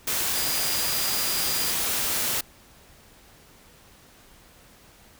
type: tone in noise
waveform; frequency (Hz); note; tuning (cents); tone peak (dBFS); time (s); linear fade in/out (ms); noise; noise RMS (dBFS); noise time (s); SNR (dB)
sine; 4867; D#8; -39; -31; 0.35-1.71; 5; white; -26; 0.07-2.41; -8
effects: pink hiss -53 dBFS RMS until 5.19 s